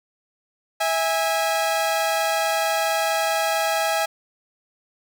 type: tone pair together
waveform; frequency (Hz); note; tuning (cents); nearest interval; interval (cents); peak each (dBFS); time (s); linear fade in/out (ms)
sawtooth; 652 / 821.1; E5 / G#5; -19 / -20; major third; 399; -19; 0.8-4.06; 10
effects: none